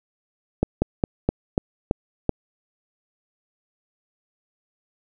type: slowing click train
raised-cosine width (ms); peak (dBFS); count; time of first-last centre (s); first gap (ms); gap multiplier
2; -5; 7; 0.63-2.293; 190; 1.15
effects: none